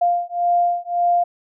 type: beating tone pair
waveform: sine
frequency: 698.5 / 700.3 Hz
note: F5 / F5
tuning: 0 / +5 cents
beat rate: 1.8 Hz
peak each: -19 dBFS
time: 0.01-1.24 s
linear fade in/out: 10 ms
effects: none